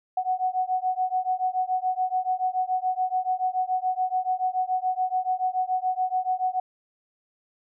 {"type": "beating tone pair", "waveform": "sine", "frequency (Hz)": [738, 745], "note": ["F#5", "F#5"], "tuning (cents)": [-5, 12], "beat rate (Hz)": 7, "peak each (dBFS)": -26, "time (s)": [0.17, 6.6], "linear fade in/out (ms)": 5, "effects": []}